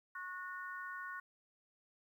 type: harmonic tone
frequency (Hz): 365.9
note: F#4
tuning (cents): -19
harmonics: 3 / 4 / 5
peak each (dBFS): -47 / -45 / -50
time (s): 0.15-1.2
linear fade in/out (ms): 5
effects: 12-bit